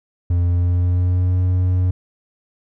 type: tone with pitch glide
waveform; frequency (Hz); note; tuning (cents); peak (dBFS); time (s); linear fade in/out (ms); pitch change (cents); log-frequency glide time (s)
triangle; 87.4 to 91.11; F2 to F#2; +2 to -26; -12; 0.3-1.91; 5; +72; 0.46-1.38
effects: none